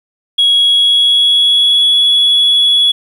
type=tone with pitch glide; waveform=sine; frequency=3322 to 3378 Hz; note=G#7 to G#7; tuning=0 to +29 cents; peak=-5 dBFS; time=0.38-2.92 s; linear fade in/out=10 ms; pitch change=+29 cents; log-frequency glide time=0.54-1.95 s; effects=tanh soft clip ceiling -4 dBFS + 7-bit